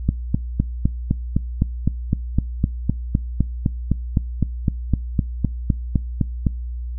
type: click train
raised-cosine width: 5 ms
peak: -4 dBFS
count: 26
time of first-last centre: 0.09-6.468 s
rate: 3.92 Hz
effects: noise-tail reverb RT60 0.3 s tail -25 dB re dry + added 60 Hz sine -25 dBFS peak until 6.98 s